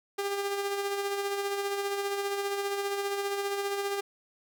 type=tone with tremolo; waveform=sawtooth; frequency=400 Hz; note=G4; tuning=35 cents sharp; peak=-24 dBFS; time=0.18-4.01 s; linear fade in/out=10 ms; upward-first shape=sine; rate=15 Hz; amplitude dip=40%; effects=none